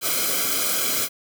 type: noise with comb filter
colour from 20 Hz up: white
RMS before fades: -23 dBFS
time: 0.01-1.09 s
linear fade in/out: 50 ms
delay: 1.1 ms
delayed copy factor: -0.9
effects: none